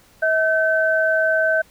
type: tone pair together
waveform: sine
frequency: 641.2 / 1536 Hz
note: E5 / G6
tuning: -48 / -36 cents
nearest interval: octave + minor third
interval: 1512 cents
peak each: -18 / -18 dBFS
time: 0.22-1.62 s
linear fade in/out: 10 ms
effects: pink hiss -53 dBFS RMS until 1.7 s